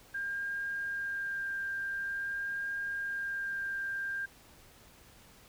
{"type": "tone with vibrato", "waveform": "sine", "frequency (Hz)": 1600, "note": "G6", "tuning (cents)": 35, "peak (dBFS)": -33, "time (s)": [0.14, 4.26], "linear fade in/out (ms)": 10, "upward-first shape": "sine", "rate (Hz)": 0.47, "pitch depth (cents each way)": 11, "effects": ["pink hiss -58 dBFS RMS until 5.48 s"]}